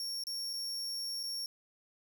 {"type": "tone with dropouts", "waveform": "40% pulse", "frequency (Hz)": 5510, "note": "F8", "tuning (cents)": -24, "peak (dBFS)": -35, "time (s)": [0, 1.46], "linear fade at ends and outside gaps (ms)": 1, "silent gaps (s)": [[0.238, 0.269], [0.532, 0.536], [1.231, 1.236]], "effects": []}